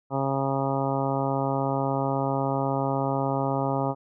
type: harmonic tone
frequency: 136.3 Hz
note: C#3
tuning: 29 cents flat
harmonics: 1 / 2 / 3 / 4 / 5 / 6 / 7 / 8 / 9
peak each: -29 / -30 / -33 / -31 / -32 / -32 / -33 / -42 / -36 dBFS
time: 0.1-3.95 s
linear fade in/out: 50 ms
effects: none